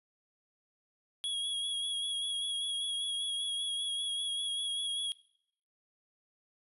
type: tone with vibrato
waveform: square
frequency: 3322 Hz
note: G#7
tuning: in tune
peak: -33 dBFS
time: 1.24-5.12 s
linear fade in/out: 0 ms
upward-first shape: sine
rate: 5.1 Hz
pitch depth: 25 cents each way
effects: noise-tail reverb RT60 0.7 s tail -22 dB re dry + resampled to 32000 Hz